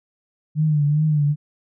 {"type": "tone with vibrato", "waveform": "sine", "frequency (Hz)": 150.3, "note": "D3", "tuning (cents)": 40, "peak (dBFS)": -15, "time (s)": [0.55, 1.36], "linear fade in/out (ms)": 50, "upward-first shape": "triangle", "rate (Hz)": 2.5, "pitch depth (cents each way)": 76, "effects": []}